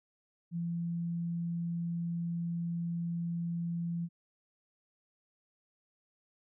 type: tone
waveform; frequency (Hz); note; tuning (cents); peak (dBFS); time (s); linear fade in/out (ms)
sine; 170; F3; -46; -32; 0.51-4.09; 50
effects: none